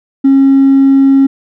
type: tone with hard clipping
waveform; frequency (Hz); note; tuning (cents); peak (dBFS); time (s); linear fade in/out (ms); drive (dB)
sine; 271.9; C#4; -33; -4; 0.24-1.27; 10; 1
effects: none